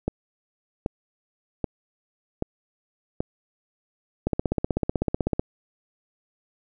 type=two click trains; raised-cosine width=2 ms; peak=-11 / -9 dBFS; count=5 / 19; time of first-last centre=0.08-3.205 / 4.27-5.395 s; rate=1.28 / 16 Hz; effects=none